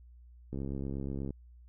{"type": "click train", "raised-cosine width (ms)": 3, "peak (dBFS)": -25, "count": 54, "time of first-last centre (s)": [0.53, 1.306], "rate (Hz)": 68.3, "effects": ["added 60 Hz sine -52 dBFS peak until 1.68 s"]}